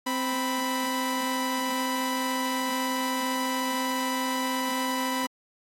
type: tone pair together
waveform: sawtooth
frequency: 260.4 / 987.8 Hz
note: C4 / B5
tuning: -8 / 0 cents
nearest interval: octave + major seventh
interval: 2308 cents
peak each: -25 dBFS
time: 0.06-5.27 s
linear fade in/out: 10 ms
effects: AAC 48 kbps